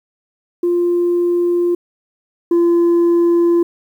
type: tone pair in turn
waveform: sine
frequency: 349.2 / 342.6 Hz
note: F4 / F4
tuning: 0 / -33 cents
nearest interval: unison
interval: 33 cents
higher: first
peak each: -11 / -7 dBFS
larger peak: second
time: 0.63-1.75 / 2.51-3.63 s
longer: neither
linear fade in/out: 5 ms
effects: tanh soft clip ceiling -9 dBFS + 8-bit